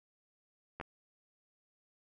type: clicks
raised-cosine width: 0.5 ms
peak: -26 dBFS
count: 2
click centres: 0.8 / 0.812 s
effects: none